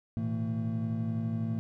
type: tone cluster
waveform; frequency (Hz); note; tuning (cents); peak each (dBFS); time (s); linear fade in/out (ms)
triangle; 110.5 / 122.4 / 162 / 225.1; A2 / B2 / E3 / A3; +8 / -15 / -30 / +40; -31 / -38 / -36 / -31; 0.17-1.59; 0
effects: none